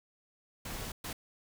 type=noise bursts at uneven times; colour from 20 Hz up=pink; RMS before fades=-40 dBFS; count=2; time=0.65-0.92 / 1.04-1.13 s; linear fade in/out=5 ms; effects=none